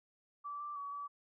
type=tone with pitch steps; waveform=sine; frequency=1159 / 1174 / 1134 / 1148 Hz; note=D6 / D6 / C#6 / D6; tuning=-23 / -1 / +39 / -40 cents; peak=-40 dBFS; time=0.44-1.08 s; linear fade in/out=20 ms; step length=160 ms; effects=none